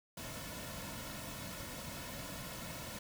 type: noise with comb filter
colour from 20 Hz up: pink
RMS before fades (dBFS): -45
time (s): 0.17-2.99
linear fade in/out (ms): 5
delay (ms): 2.5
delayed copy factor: -0.65
effects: none